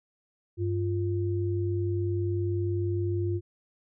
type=tone pair together; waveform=sine; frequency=98.48 / 348.3 Hz; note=G2 / F4; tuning=+8 / -5 cents; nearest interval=octave + minor seventh; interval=2187 cents; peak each=-27 / -30 dBFS; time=0.57-3.41 s; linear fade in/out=50 ms; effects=none